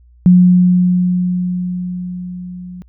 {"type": "tone with level ramp", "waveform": "sine", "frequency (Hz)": 180, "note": "F#3", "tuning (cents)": -47, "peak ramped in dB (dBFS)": [-3, -28], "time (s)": [0.26, 2.82], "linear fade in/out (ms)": 0, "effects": ["added 60 Hz sine -43 dBFS peak until 2.88 s"]}